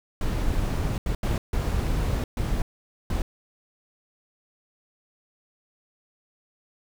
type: noise bursts at uneven times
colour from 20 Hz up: brown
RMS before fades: -25 dBFS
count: 6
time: 0.21-0.98 / 1.06-1.15 / 1.23-1.38 / 1.53-2.24 / 2.37-2.62 / 3.1-3.22 s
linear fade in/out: 2 ms
effects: none